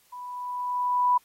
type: tone with level ramp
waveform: sine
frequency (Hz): 987.8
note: B5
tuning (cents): 0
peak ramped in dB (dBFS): -37 to -17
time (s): 0.12-1.18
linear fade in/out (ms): 10
effects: white hiss -62 dBFS RMS until 1.24 s + AAC 48 kbps